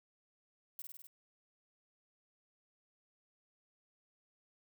violet noise with echo, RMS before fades -45 dBFS, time 0.79-0.82 s, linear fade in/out 2 ms, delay 50 ms, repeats 5, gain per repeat -2 dB, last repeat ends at 1.07 s, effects none

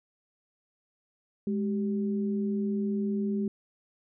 sine tone pair together, 207.4 / 387.3 Hz, G#3 / G4, -2 / -21 cents, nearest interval major seventh, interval 1081 cents, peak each -27 / -34 dBFS, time 1.47-3.48 s, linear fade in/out 2 ms, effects none

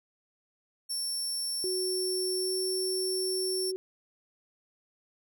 25% pulse tone, 5440 Hz, F8, 46 cents flat, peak -26 dBFS, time 0.89-3.72 s, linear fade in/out 20 ms
sine tone with pitch glide, 370 to 373.4 Hz, F#4 to F#4, 0 to +16 cents, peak -31 dBFS, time 1.64-3.76 s, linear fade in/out 0 ms, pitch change +16 cents, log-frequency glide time 2.38-2.52 s
effects none

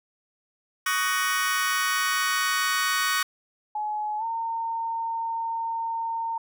sawtooth chord, D# minor seventh, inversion third, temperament just, 1120.1 / 1244.5 / 1493.4 / 1866.8 Hz, C#6 / D#6 / F#6 / A#6, +18 / 0 / +16 / +2 cents, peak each -24 / -27 / -24 / -25 dBFS, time 0.86-3.23 s, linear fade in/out 5 ms
sine tone with pitch glide, 847 to 913.1 Hz, G#5 to A#5, +34 to -36 cents, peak -26 dBFS, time 3.75-6.38 s, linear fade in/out 5 ms, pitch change +130 cents, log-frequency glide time 4.18-4.24 s
effects none

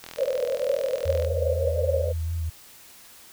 click train, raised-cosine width 0.2 ms, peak -20 dBFS, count 51, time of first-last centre 0.04-1.248 s, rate 41.4 Hz
white band-pass noise, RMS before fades -26 dBFS, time 0.17-2.13 s, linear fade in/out 20 ms, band 500 to 570 Hz, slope 96 dB/octave
sine tone with vibrato, 82.41 Hz, E2, in tune, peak -25 dBFS, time 1.05-2.5 s, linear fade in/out 10 ms, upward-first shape triangle, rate 4.1 Hz, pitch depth 44 cents each way
effects white hiss -49 dBFS RMS until 3.32 s

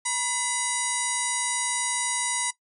harmonic tone with a mistuned harmonic, 964 Hz, B5, 42 cents flat, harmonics 1 / 2 / 3 / 4 / 5 / 6 / 7 / 8 / 9 / 10, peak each -32 / -33 / -43 / -36 / -39 / -33 / -34 / -37 / -32 / -32 dBFS, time 0.05-2.51 s, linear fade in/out 10 ms, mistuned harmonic 2, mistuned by +74 cents, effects noise-tail reverb RT60 0.1 s tail -17 dB re dry

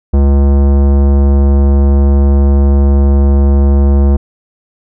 sine tone with tanh clipping, 69.7 Hz, C#2, 10 cents sharp, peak -7 dBFS, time 0.13-4.17 s, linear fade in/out 10 ms, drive 18 dB, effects none

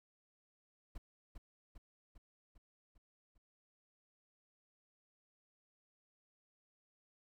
brown noise with echo, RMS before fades -45 dBFS, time 0.95-0.98 s, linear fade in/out 5 ms, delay 400 ms, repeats 6, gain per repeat -4 dB, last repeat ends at 3.38 s, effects none

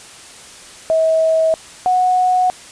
sine tone pair in turn, 643 / 734.2 Hz, E5 / F#5, -43 / -14 cents, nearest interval major second, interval 229 cents, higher second, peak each -11 dBFS, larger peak neither, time 0.9-1.54 / 1.86-2.5 s, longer neither, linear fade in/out 0 ms, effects white hiss -38 dBFS RMS until 2.71 s + resampled to 22050 Hz

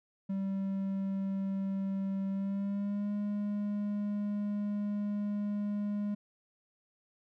triangle tone with pitch glide, 194.3 to 205.9 Hz, G3 to G#3, -15 to -15 cents, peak -29 dBFS, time 0.29-6.15 s, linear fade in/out 10 ms, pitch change +100 cents, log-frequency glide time 2.3-3.12 s, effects none

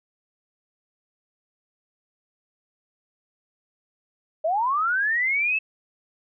sine linear sweep, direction up, 603 to 2646 Hz, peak -20 dBFS, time 4.44-5.59 s, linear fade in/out 10 ms, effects none

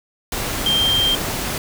sine tone in noise, 3173 Hz, G7, 20 cents sharp, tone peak -15 dBFS, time 0.66-1.15 s, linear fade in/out 2 ms, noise pink, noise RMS -24 dBFS, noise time 0.32-1.58 s, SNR +6 dB, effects none

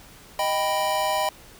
square chord, Eb augmented, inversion none, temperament equal, 622.3 / 784 / 987.8 Hz, Eb5 / G5 / B5, 0 / 0 / 0 cents, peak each -27 dBFS, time 0.39-1.29 s, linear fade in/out 2 ms, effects pink hiss -48 dBFS RMS until 1.59 s

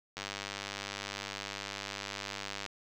click train, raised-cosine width 0.2 ms, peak -20 dBFS, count 250, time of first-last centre 0.17-2.662 s, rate 99.9 Hz, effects 10-bit

